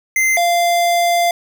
square tone pair in turn, 2076 / 692.8 Hz, C7 / F5, -14 / -14 cents, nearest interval octave + perfect fifth, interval 1900 cents, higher first, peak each -13 dBFS, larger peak neither, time 0.16-0.37 / 0.37-1.31 s, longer second, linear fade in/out 2 ms, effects none

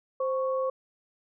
sine tone pair together, 523.2 / 1108.7 Hz, C5 / C#6, 0 / 0 cents, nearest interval octave + minor second, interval 1300 cents, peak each -26 / -33 dBFS, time 0.2-0.7 s, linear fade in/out 5 ms, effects none

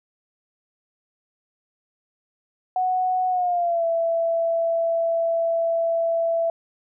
sine tone with pitch glide, 739 to 666 Hz, F#5 to E5, -2 to +18 cents, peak -19 dBFS, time 2.76-6.5 s, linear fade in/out 2 ms, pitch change -180 cents, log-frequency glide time 3.29-3.85 s, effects none

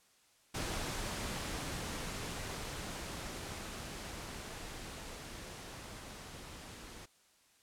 pink noise with level ramp, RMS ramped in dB -38 to -50 dBFS, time 0.54-7.06 s, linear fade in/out 10 ms, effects white hiss -68 dBFS RMS until 7.62 s + low-pass 10000 Hz 12 dB/octave

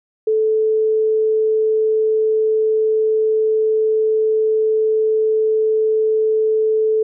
sine tone, 436.5 Hz, A4, 14 cents flat, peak -13 dBFS, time 0.27-7.03 s, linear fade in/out 5 ms, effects none

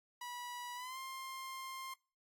sawtooth tone with pitch glide, 975 to 1057.1 Hz, B5 to C6, -23 to +17 cents, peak -40 dBFS, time 0.21-1.94 s, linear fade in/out 5 ms, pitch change +140 cents, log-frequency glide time 0.75-0.98 s, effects noise-tail reverb RT60 0.4 s tail -25 dB re dry + AAC 64 kbps

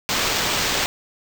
violet noise with sample-and-hold, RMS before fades -22 dBFS, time 0.09-0.86 s, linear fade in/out 0 ms, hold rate 11025 Hz, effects none

